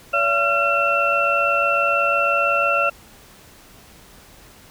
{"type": "tone cluster", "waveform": "sine", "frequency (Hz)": [569, 675, 1368, 2696], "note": ["C#5", "E5", "F6", "E7"], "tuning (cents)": [45, 41, -36, 38], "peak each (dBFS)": [-23, -25, -19, -21], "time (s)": [0.13, 2.9], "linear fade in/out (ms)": 10, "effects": ["pink hiss -47 dBFS RMS until 4.7 s"]}